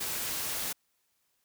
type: noise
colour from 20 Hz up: white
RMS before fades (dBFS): -34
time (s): 0-0.73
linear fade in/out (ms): 10
effects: white hiss -75 dBFS RMS until 1.44 s